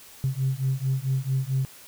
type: beating tone pair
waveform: sine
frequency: 130.81 / 135.31 Hz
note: C3 / C#3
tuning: 0 / -41 cents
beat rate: 4.5 Hz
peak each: -25 dBFS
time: 0.24-1.65 s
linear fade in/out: 0 ms
effects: tanh soft clip ceiling -17 dBFS + white hiss -48 dBFS RMS until 1.87 s